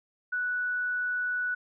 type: tone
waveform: sine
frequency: 1478 Hz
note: F#6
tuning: 2 cents flat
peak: -27 dBFS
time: 0.32-1.55 s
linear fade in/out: 10 ms
effects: none